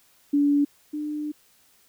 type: tone pair in turn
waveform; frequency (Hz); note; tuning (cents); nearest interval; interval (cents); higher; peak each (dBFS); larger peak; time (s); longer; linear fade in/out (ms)
sine; 287.3 / 299.6; D4 / D4; -38 / +35; minor second; 73; second; -17 / -27; first; 0.33-0.65 / 0.93-1.32; second; 10
effects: white hiss -60 dBFS RMS until 1.88 s